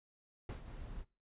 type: noise with exponential decay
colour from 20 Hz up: brown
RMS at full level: -39 dBFS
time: 0.49-0.92 s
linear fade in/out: 2 ms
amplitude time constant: 92 ms
type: noise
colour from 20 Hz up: brown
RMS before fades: -46 dBFS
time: 0.63-1.05 s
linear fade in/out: 50 ms
effects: noise-tail reverb RT60 0.3 s tail -20 dB re dry + resampled to 8000 Hz